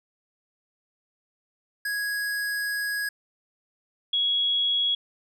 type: tone pair in turn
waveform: square / sine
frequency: 1661.2 / 3333 Hz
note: G#6 / G#7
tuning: 0 / +5 cents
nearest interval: octave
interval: 1205 cents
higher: second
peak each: -27 / -21 dBFS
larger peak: second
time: 1.85-3.09 / 4.13-4.95 s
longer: first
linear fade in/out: 5 ms
effects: none